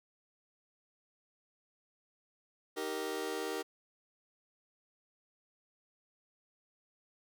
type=chord; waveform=sawtooth; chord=Eb major; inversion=none; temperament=just; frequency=311.1 / 388.9 / 466.7 Hz; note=Eb4 / G4 / Bb4; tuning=0 / -14 / +2 cents; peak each=-38 / -35 / -35 dBFS; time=2.76-3.63 s; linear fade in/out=20 ms; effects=none